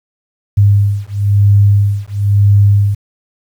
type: beating tone pair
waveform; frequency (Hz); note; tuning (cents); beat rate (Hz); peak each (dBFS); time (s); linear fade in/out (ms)
sine; 100.8 / 101.8; G2 / G#2; +49 / -34; 1; -10; 0.57-2.95; 10
effects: 7-bit